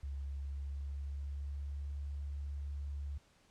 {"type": "tone with pitch glide", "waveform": "sine", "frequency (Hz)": [69.3, 71.21], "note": ["C#2", "C#2"], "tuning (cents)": [0, 47], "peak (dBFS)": -38, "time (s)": [0.03, 3.18], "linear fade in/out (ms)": 5, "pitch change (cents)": 47, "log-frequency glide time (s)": [0.15, 1.91], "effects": ["pink hiss -68 dBFS RMS until 3.5 s", "low-pass 8000 Hz 12 dB/octave"]}